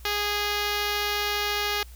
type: tone with notch filter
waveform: 5% pulse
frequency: 413.1 Hz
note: G#4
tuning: 9 cents flat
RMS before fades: -27 dBFS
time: 0.05-1.83 s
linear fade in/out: 2 ms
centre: 9200 Hz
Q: 1.2
effects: added 60 Hz sine -42 dBFS peak until 1.95 s + white hiss -54 dBFS RMS until 1.95 s